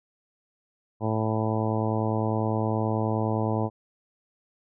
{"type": "harmonic tone", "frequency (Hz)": 109.7, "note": "A2", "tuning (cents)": -5, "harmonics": [1, 2, 3, 4, 5, 6, 7, 8, 9], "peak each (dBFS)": [-27, -30, -32, -33, -34, -35, -35, -36, -37], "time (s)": [1, 3.7], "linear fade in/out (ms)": 50, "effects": []}